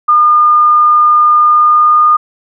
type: tone with pitch glide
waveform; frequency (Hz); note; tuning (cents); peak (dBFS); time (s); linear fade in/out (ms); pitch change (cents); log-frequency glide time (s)
sine; 1213 to 1220.7; D#6 to D#6; -44 to -33; -4; 0.08-2.17; 10; +11; 1.41-2.01
effects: none